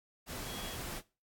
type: tone in noise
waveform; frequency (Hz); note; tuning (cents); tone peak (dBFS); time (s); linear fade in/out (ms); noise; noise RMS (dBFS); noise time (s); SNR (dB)
sine; 3322; G#7; 0; -47; 0.44-0.78; 50; pink; -42; 0.26-1.02; -8
effects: noise-tail reverb RT60 0.3 s tail -19 dB re dry + AAC 64 kbps